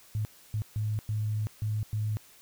sine tone bursts at uneven times, 107.1 Hz, A2, 46 cents flat, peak -27 dBFS, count 6, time 0.15-0.25 / 0.54-0.62 / 0.76-0.99 / 1.09-1.47 / 1.62-1.83 / 1.93-2.17 s, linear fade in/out 0 ms, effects white hiss -56 dBFS RMS until 2.41 s

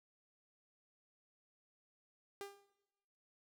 sawtooth tone with exponential decay, 400.1 Hz, G4, 35 cents sharp, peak -38 dBFS, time 2.41-2.7 s, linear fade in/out 0 ms, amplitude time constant 61 ms, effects noise-tail reverb RT60 1.0 s tail -18 dB re dry

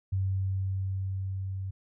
sine tone with level ramp, 95.7 Hz, G2, 41 cents flat, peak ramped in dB -25 to -32 dBFS, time 0.12-1.71 s, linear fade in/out 10 ms, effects none

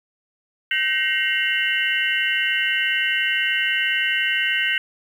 sine tone cluster, 1541 / 1892 / 2124 / 2750 / 2960 Hz, G6 / A#6 / C7 / F7 / F#7, -30 / +25 / +25 / -27 / 0 cents, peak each -25 dBFS, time 0.71-4.78 s, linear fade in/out 2 ms, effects 8-bit

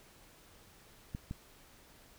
clicks, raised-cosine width 5 ms, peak -26 dBFS, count 2, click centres 1.149 / 1.311 s, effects pink hiss -60 dBFS RMS until 2.18 s

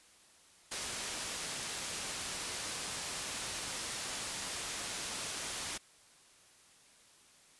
white low-pass noise, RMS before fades -40 dBFS, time 0.71-5.78 s, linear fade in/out 10 ms, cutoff 9600 Hz, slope 12 dB/octave, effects white hiss -62 dBFS RMS until 7.59 s + resampled to 24000 Hz

